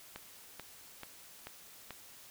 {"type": "click train", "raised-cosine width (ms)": 0.3, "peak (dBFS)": -27, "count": 5, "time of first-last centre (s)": [0.16, 1.907], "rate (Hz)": 2.29, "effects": ["white hiss -55 dBFS RMS until 2.3 s"]}